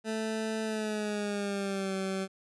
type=tone with pitch glide; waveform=20% pulse; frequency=220 to 191.52 Hz; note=A3 to G3; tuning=0 to -40 cents; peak=-26 dBFS; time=0.04-2.28 s; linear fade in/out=50 ms; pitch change=-240 cents; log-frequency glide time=0.63-1.94 s; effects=resampled to 24000 Hz